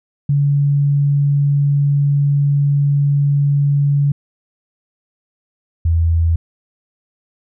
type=tone pair in turn; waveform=sine; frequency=142.5 / 82.86 Hz; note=C#3 / E2; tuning=+48 / +9 cents; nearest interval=major sixth; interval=939 cents; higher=first; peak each=-11 dBFS; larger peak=neither; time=0.29-4.12 / 5.85-6.36 s; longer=first; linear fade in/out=5 ms; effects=none